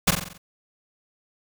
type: noise with echo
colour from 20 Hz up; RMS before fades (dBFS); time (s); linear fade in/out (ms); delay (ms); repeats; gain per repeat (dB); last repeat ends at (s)
pink; -17; 0.07-0.11; 10; 45; 6; -5; 0.38
effects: none